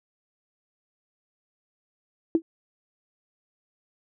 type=tone with exponential decay; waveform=sine; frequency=327.3 Hz; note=E4; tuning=12 cents flat; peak=-13 dBFS; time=2.35-2.42 s; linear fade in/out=1 ms; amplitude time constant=15 ms; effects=none